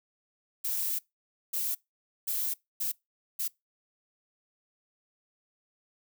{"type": "noise bursts at uneven times", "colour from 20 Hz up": "violet", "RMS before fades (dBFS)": -31, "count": 5, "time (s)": [[0.64, 0.99], [1.53, 1.75], [2.27, 2.54], [2.8, 2.92], [3.39, 3.48]], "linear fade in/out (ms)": 10, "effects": ["noise-tail reverb RT60 0.2 s tail -24 dB re dry"]}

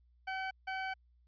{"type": "tone bursts at uneven times", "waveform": "20% pulse", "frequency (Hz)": 762, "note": "G5", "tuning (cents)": -49, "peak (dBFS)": -31, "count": 2, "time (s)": [[0.27, 0.51], [0.67, 0.94]], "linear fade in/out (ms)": 10, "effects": ["added 60 Hz sine -64 dBFS peak until 1.27 s", "resampled to 11025 Hz"]}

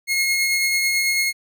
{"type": "tone with tremolo", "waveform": "sawtooth", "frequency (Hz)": 2159, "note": "C#7", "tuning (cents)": -46, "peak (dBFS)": -13, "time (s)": [0.07, 1.33], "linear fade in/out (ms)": 50, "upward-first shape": "triangle", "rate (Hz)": 9.1, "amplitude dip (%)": 30, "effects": []}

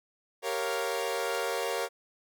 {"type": "chord", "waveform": "sawtooth", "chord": "G half-diminished seventh", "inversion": "none", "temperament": "equal", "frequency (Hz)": [392, 466.2, 554.4, 698.5], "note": ["G4", "Bb4", "Db5", "F5"], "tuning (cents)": [0, 0, 0, 0], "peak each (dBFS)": [-33, -29, -31, -33], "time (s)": [0.42, 1.89], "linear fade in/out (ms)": 50, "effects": []}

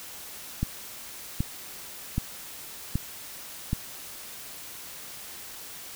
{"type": "click train", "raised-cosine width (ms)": 5, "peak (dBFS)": -13, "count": 5, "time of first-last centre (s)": [0.63, 3.731], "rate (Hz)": 1.29, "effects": ["white hiss -42 dBFS RMS until 5.95 s"]}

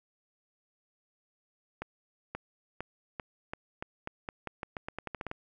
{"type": "accelerating click train", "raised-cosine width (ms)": 0.5, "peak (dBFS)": -21, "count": 18, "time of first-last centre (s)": [1.82, 5.314], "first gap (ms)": 530, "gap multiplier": 0.86, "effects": []}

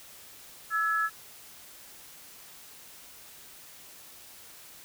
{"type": "tone pair together", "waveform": "sine", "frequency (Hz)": [1318.5, 1693.4], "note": ["E6", "G#6"], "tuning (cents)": [0, 33], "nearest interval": "major third", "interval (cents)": 433, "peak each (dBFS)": [-27, -28], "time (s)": [0.7, 1.1], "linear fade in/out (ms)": 50, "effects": ["white hiss -50 dBFS RMS until 4.84 s"]}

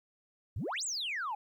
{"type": "exponential two-way sweep", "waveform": "sine", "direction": "up then down", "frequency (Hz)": [75.6, 8280, 798], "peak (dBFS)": -32, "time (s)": [0.56, 1.35], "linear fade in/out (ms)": 5, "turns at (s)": 0.84, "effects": ["tanh soft clip ceiling -30 dBFS", "12-bit"]}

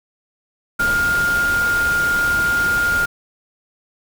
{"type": "tone in noise", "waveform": "sine", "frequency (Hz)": 1412, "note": "F6", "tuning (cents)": 19, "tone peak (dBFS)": -15, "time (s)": [0.79, 3.06], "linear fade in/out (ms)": 10, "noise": "pink", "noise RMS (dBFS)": -27, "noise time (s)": [0.79, 3.06], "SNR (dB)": 9, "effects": []}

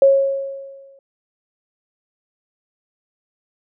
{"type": "tone with exponential decay", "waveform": "sine", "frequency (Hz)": 547, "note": "C#5", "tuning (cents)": -23, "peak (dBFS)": -6, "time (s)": [0.02, 0.99], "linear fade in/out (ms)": 2, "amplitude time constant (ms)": 210, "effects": []}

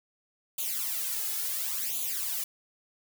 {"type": "noise with flanger", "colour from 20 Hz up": "blue", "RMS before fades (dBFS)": -32, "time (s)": [0.58, 2.44], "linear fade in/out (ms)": 5, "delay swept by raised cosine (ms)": [0.28, 2.38], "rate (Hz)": 0.71, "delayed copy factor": 0.9, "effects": []}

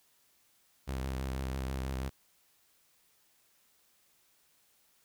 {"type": "tone with vibrato", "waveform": "sawtooth", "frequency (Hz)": 65.8, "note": "C2", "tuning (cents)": 10, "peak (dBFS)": -30, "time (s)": [0.87, 2.1], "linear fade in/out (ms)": 20, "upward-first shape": "sine", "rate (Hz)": 6.1, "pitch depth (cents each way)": 39, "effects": ["white hiss -69 dBFS RMS until 5.04 s"]}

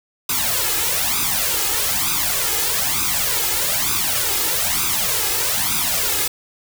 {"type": "noise with flanger", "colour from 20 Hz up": "white", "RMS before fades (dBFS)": -20, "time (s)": [0.29, 6.28], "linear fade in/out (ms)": 5, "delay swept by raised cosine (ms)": [0.81, 2.41], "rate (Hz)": 1.1, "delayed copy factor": 0.8, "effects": []}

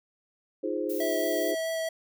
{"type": "chord", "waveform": "sine", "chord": "F minor seventh", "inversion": "third", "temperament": "equal", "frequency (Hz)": [311.1, 349.2, 415.3, 523.3], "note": ["Eb4", "F4", "Ab4", "C5"], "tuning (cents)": [0, 0, 0, 0], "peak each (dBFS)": -33, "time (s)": [0.63, 1.55], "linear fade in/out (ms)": 10}
{"type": "noise", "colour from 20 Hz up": "violet", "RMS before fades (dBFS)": -40, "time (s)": [0.89, 1.52], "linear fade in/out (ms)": 10}
{"type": "tone with vibrato", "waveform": "square", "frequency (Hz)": 651, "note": "E5", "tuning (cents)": -22, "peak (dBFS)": -29, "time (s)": [1, 1.89], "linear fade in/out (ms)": 5, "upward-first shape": "sine", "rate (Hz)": 4.6, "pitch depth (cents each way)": 8}
{"effects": []}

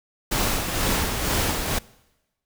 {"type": "noise with tremolo", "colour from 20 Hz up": "pink", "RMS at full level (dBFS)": -22, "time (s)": [0.31, 1.79], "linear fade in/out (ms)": 10, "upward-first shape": "sine", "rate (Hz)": 2.1, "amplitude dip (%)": 45, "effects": ["noise-tail reverb RT60 1.0 s tail -22 dB re dry"]}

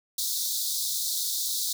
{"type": "high-pass noise", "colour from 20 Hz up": "pink", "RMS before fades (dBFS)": -29, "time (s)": [0.18, 1.73], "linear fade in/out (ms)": 5, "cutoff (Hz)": 3600, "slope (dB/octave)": 96, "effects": []}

